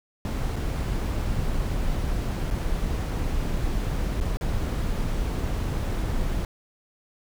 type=noise with dropouts; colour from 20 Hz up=brown; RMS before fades=-26 dBFS; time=0.25-6.45 s; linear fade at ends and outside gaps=1 ms; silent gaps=0.559-0.563 / 2.504-2.509 / 4.202-4.21 / 4.371-4.41 s; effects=none